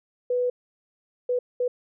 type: tone bursts at uneven times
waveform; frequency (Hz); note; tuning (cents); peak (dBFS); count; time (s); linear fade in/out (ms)
sine; 494.4; B4; +2; -21; 3; 0.3-0.5 / 1.29-1.39 / 1.6-1.68; 5
effects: none